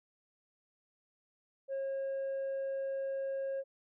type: tone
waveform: sine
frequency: 542 Hz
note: C#5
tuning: 39 cents flat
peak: -31 dBFS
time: 1.68-3.64 s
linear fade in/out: 50 ms
effects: tanh soft clip ceiling -33 dBFS